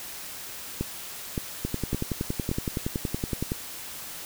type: two click trains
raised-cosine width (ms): 3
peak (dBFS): -14 / -14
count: 21 / 4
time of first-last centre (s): 1.65-3.519 / 0.81-2.515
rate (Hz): 10.7 / 1.76
effects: white hiss -39 dBFS RMS until 4.25 s